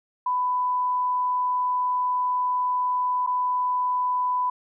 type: tone with dropouts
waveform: sine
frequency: 997 Hz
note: B5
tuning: 16 cents sharp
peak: -21 dBFS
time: 0.26-4.5 s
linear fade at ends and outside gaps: 5 ms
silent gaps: 3.265-3.272 s
effects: none